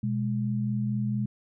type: tone pair together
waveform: sine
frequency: 123.47 / 207.8 Hz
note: B2 / G#3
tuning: 0 / +1 cents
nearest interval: major sixth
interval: 901 cents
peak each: -28 dBFS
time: 0.03-1.26 s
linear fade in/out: 5 ms
effects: none